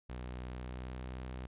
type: tone with pitch glide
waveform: sawtooth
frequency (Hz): 62.1 to 63.33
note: B1 to B1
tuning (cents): +10 to +44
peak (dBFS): -37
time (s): 0.09-1.47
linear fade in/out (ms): 10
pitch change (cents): +34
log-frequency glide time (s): 0.46-1.08
effects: resampled to 8000 Hz